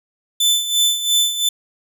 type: tone with tremolo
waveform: sawtooth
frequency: 3520 Hz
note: A7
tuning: in tune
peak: -9 dBFS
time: 0.4-1.49 s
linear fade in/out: 5 ms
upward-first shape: sine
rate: 2.9 Hz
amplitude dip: 70%
effects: none